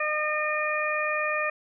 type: harmonic tone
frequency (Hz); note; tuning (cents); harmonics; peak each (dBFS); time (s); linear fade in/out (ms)
608; D#5; -40; 1 / 2 / 3 / 4; -30 / -30 / -30 / -30; 0-1.5; 5
effects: none